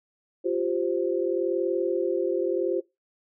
sine chord, F suspended second, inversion none, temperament equal with one note detuned, 349.2 / 390 / 523.3 Hz, F4 / G4 / C5, 0 / -9 / 0 cents, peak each -26 / -28 / -29 dBFS, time 0.44-2.81 s, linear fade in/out 20 ms, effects noise-tail reverb RT60 0.2 s tail -19 dB re dry

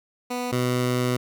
15% pulse tone pair in turn, 246.9 / 124.52 Hz, B3 / B2, 0 / +15 cents, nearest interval octave, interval 1185 cents, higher first, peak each -20 / -15 dBFS, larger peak second, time 0.3-0.52 / 0.52-1.17 s, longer second, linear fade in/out 10 ms, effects none

